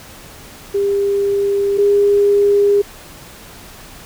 sine tone pair in turn, 400.2 / 405.6 Hz, G4 / G#4, +36 / -41 cents, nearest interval unison, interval 23 cents, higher second, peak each -13 / -9 dBFS, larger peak second, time 0.74-1.78 / 1.78-2.82 s, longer neither, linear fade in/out 10 ms, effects pink hiss -38 dBFS RMS until 4.05 s

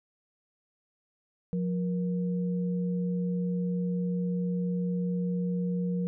sine tone pair together, 177.7 / 472.2 Hz, F3 / A#4, +30 / +22 cents, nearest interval octave + perfect fourth, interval 1692 cents, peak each -27 / -37 dBFS, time 1.53-6.07 s, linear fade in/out 0 ms, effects none

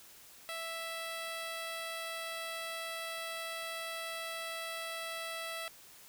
10% pulse tone, 659.3 Hz, E5, in tune, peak -30 dBFS, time 0.49-5.68 s, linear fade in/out 0 ms, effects white hiss -56 dBFS RMS until 6.08 s

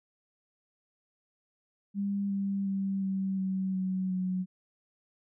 sine tone with pitch steps, 200 / 197.36 / 194.76 / 192.19 / 189.65 / 187.15 / 184.68 Hz, G3 / G3 / G3 / G3 / F#3 / F#3 / F#3, +35 / +12 / -11 / -34 / +43 / +20 / -3 cents, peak -28 dBFS, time 1.94-4.46 s, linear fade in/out 50 ms, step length 360 ms, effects none

